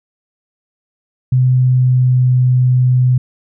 sine tone with pitch glide, 127.7 to 126.45 Hz, C3 to B2, -42 to +41 cents, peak -8 dBFS, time 1.32-3.18 s, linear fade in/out 5 ms, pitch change -17 cents, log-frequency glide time 1.44-2.33 s, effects none

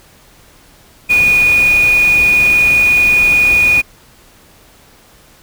sine tone in noise, 2459 Hz, D#7, 21 cents flat, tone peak -7 dBFS, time 1.09-3.82 s, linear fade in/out 20 ms, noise pink, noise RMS -24 dBFS, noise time 1.09-3.82 s, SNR +14 dB, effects pink hiss -45 dBFS RMS until 5.42 s

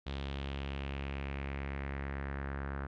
sawtooth tone with low-pass filter sweep, 69 Hz, C#2, 7 cents flat, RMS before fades -39 dBFS, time 0.06-2.87 s, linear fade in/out 10 ms, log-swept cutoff 3600 to 1500 Hz, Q 3.1, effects none

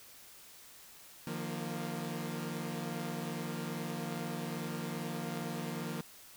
sawtooth chord, Eb suspended second, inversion none, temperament equal with one note detuned, 152.19 / 174.61 / 233.1 Hz, Eb3 / F3 / Bb3, -38 / 0 / 0 cents, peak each -38 / -37 / -37 dBFS, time 1.27-6.01 s, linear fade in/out 2 ms, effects white hiss -55 dBFS RMS until 6.36 s

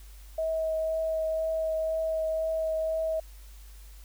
sine tone with vibrato, 640 Hz, D#5, 49 cents sharp, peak -26 dBFS, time 0.38-3.2 s, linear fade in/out 5 ms, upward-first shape triangle, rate 2 Hz, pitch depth 12 cents each way, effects added 50 Hz sine -45 dBFS peak until 4.04 s + white hiss -57 dBFS RMS until 4.04 s

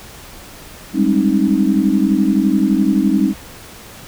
sine chord, Ab major seventh, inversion third, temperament equal with one note detuned, 196 / 207.7 / 268.2 / 311.1 Hz, G3 / Ab3 / C4 / Eb4, 0 / 0 / +43 / 0 cents, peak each -17 dBFS, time 0.93-3.34 s, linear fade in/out 50 ms, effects pink hiss -37 dBFS RMS until 4.07 s

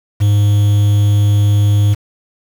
triangle tone with quantisation, 102.9 Hz, G#2, 16 cents flat, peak -6 dBFS, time 0.2-1.95 s, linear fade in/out 20 ms, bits 5, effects none

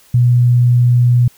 sine tone, 122.1 Hz, B2, 19 cents flat, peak -7 dBFS, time 0.14-1.28 s, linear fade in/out 5 ms, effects white hiss -48 dBFS RMS until 1.37 s

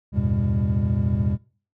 triangle tone cluster, 82 / 96.9 / 112.4 / 126.2 / 200.7 Hz, E2 / G2 / A2 / B2 / G3, -9 / -20 / +37 / +38 / +41 cents, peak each -24 dBFS, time 0.12-1.38 s, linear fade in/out 50 ms, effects noise-tail reverb RT60 0.4 s tail -22 dB re dry

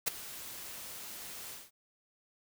white noise with ADSR envelope, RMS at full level -27 dBFS, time 0.06-1.71 s, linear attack 18 ms, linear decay 10 ms, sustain -18 dB, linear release 190 ms, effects none

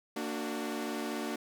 sawtooth chord, Bb augmented, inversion none, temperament equal with one note detuned, 229.1 / 293.7 / 370 Hz, Bb3 / D4 / F#4, -30 / 0 / 0 cents, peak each -34 / -34 / -36 dBFS, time 0.16-1.36 s, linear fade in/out 5 ms, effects none

